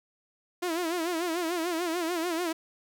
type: tone with vibrato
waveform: sawtooth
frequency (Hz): 340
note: F4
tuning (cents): -46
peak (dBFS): -24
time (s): 0.62-2.53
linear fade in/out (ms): 10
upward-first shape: sine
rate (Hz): 6.8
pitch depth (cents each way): 110
effects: none